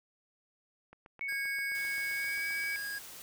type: click train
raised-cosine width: 0.5 ms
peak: -37 dBFS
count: 14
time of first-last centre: 0.93-2.638 s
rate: 7.61 Hz
type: tone with pitch glide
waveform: sine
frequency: 2217 to 2274 Hz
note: C#7 to C#7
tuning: 0 to +44 cents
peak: -34 dBFS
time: 1.21-2.76 s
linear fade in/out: 0 ms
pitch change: +44 cents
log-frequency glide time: 2.12-2.46 s
type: tone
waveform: square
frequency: 1639 Hz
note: G#6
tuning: 23 cents flat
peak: -37 dBFS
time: 1.28-2.99 s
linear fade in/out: 10 ms
type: noise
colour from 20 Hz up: white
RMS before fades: -48 dBFS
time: 1.75-3.22 s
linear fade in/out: 0 ms
effects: none